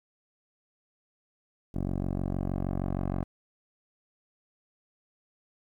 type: tone with low-pass filter sweep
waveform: 10% pulse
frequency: 46.41 Hz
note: F#1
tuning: 6 cents sharp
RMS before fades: -31 dBFS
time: 1.74-3.24 s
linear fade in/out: 10 ms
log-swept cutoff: 480 to 920 Hz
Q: 0.91
effects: 10-bit